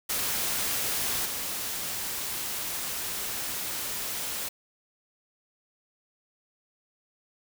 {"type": "noise with level steps", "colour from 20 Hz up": "white", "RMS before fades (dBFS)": [-29, -33], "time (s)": [0.09, 4.49], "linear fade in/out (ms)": 10, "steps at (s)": 1.25, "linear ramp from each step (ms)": 10, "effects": []}